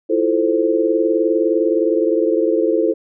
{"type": "chord", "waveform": "sine", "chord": "F major seventh", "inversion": "third", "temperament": "equal", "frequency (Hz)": [329.6, 349.2, 440, 523.3], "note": ["E4", "F4", "A4", "C5"], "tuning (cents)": [0, 0, 0, 0], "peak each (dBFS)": [-18, -21, -18, -20], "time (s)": [0.09, 2.94], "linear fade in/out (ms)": 20, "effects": []}